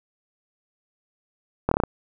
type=slowing click train; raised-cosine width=1 ms; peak=-6 dBFS; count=6; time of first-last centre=1.69-1.837 s; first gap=24 ms; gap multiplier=1.1; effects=none